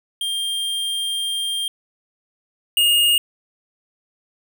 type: tone pair in turn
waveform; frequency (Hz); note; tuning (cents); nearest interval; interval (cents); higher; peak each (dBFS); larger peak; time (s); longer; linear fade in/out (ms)
square; 3196 / 2847; G7 / F7; +33 / +33; major second; 200; first; -22 / -14; second; 0.21-1.68 / 2.77-3.18; first; 2
effects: none